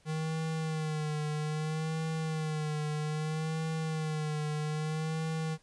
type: tone with vibrato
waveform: square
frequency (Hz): 155.56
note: D#3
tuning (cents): 0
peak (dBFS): -32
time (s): 0.05-5.58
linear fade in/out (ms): 50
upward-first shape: sine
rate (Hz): 0.62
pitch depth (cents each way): 49
effects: pink hiss -65 dBFS RMS until 5.62 s + resampled to 22050 Hz